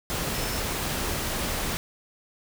sine tone in noise, 5290 Hz, E8, 5 cents sharp, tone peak -39 dBFS, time 0.35-0.6 s, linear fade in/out 0 ms, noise pink, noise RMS -29 dBFS, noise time 0.1-1.77 s, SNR -13 dB, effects none

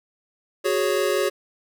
square chord, F# suspended second, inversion none, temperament equal, 370 / 415.3 / 554.4 Hz, F#4 / G#4 / C#5, 0 / 0 / 0 cents, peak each -25 dBFS, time 0.64-1.3 s, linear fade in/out 20 ms, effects none

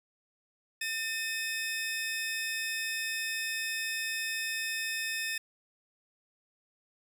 sawtooth tone pair together, 1800 / 2542 Hz, A6 / D#7, +39 / +36 cents, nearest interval tritone, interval 597 cents, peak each -31 / -32 dBFS, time 0.81-5.38 s, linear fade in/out 5 ms, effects none

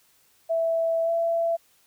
sine tone with pitch glide, 659.3 to 669.7 Hz, E5 to E5, 0 to +27 cents, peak -21 dBFS, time 0.49-1.57 s, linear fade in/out 20 ms, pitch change +27 cents, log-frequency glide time 1.04-1.1 s, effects white hiss -62 dBFS RMS until 1.86 s

